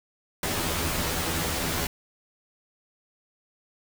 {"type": "noise with comb filter", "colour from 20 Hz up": "pink", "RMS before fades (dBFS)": -28, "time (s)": [0.43, 1.87], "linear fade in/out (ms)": 2, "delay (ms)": 12, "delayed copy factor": 0.8, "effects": []}